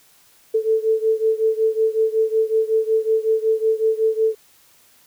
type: beating tone pair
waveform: sine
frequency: 440 / 445.4 Hz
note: A4 / A4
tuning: 0 / +21 cents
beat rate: 5.4 Hz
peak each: -18 / -20 dBFS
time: 0.54-4.35 s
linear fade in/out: 10 ms
effects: white hiss -54 dBFS RMS until 5.06 s

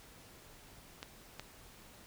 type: clicks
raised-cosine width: 0.2 ms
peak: -25 dBFS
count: 2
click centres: 1.029 / 1.396 s
effects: pink hiss -57 dBFS RMS until 2.06 s

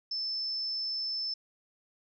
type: tone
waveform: sine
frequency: 5274 Hz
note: E8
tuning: in tune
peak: -31 dBFS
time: 0.11-1.34 s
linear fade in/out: 5 ms
effects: none

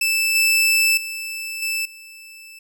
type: tone with level steps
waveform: sawtooth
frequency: 2638 Hz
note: E7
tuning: 1 cent sharp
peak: -14 / -11 / -24 / -18 / -36 dBFS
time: 0.01-2.59 s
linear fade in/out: 5 ms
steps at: 0.35 / 0.97 / 1.62 / 1.85 s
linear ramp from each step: 5 ms
effects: none

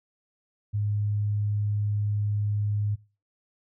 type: tone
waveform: sine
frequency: 103.83 Hz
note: G#2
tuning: in tune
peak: -24 dBFS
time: 0.73-2.96 s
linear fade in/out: 20 ms
effects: noise-tail reverb RT60 0.3 s tail -19 dB re dry

